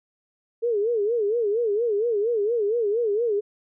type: tone with vibrato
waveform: sine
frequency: 440 Hz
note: A4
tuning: in tune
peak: -20 dBFS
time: 0.62-3.41 s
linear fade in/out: 20 ms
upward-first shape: sine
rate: 4.3 Hz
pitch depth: 160 cents each way
effects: none